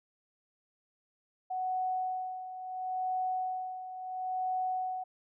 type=tone with tremolo; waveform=sine; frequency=743 Hz; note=F#5; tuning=7 cents sharp; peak=-29 dBFS; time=1.5-5.04 s; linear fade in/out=10 ms; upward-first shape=sine; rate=0.73 Hz; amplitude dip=70%; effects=none